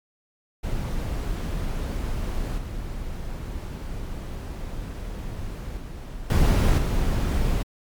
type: noise with level steps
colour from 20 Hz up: brown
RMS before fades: -27 / -32 / -35 / -17 / -22 dBFS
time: 0.63-7.63 s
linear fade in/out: 10 ms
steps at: 2.58 / 5.77 / 6.3 / 6.78 s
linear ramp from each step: 2 ms
effects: MP3 96 kbps